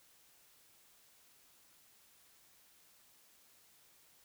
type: silence
effects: white hiss -66 dBFS RMS until 4.24 s